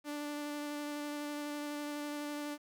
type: tone with vibrato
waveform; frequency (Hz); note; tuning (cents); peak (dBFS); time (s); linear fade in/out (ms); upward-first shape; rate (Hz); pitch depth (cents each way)
sawtooth; 293.7; D4; 0; -34; 0.04-2.58; 50; square; 12; 8
effects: 11-bit